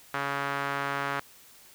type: tone with band-pass filter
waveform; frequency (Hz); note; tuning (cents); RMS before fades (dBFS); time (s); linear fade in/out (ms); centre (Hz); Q
sawtooth; 140; C#3; +18; -31; 0.14-1.2; 2; 1400; 1.7
effects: white hiss -54 dBFS RMS until 1.74 s